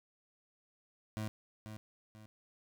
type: tone with echo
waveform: 25% pulse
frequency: 107.6 Hz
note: A2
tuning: 38 cents flat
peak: -33 dBFS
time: 1.17-1.28 s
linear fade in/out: 0 ms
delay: 490 ms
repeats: 2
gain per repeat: -8 dB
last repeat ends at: 2.26 s
effects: none